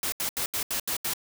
white noise bursts, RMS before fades -29 dBFS, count 7, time 0.03-1.136 s, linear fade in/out 2 ms, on 92 ms, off 77 ms, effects none

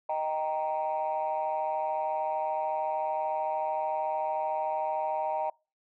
sine chord, Eb major, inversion none, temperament equal, 622.3 / 784 / 932.3 Hz, Eb5 / G5 / Bb5, 0 / 0 / 0 cents, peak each -31 dBFS, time 0.09-5.5 s, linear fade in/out 5 ms, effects noise-tail reverb RT60 0.3 s tail -26 dB re dry + tanh soft clip ceiling -22 dBFS

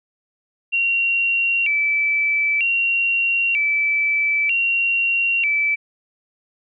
sine tone with vibrato, 2523 Hz, D#7, 23 cents sharp, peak -16 dBFS, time 0.72-5.76 s, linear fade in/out 20 ms, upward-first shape square, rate 0.53 Hz, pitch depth 150 cents each way, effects none

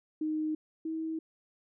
sine tone pair in turn, 310 / 320.7 Hz, D#4 / E4, -6 / -48 cents, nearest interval minor second, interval 58 cents, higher second, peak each -29 / -32 dBFS, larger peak first, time 0.21-0.55 / 0.85-1.19 s, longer neither, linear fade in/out 5 ms, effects none

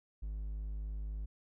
triangle tone, 51.91 Hz, G#1, in tune, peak -35 dBFS, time 0.22-1.26 s, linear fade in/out 10 ms, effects none

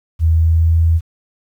sine tone with pitch glide, 81.1 to 82.28 Hz, E2 to E2, -28 to -3 cents, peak -9 dBFS, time 0.19-1.01 s, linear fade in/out 50 ms, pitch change +25 cents, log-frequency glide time 0.32-0.74 s, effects 8-bit

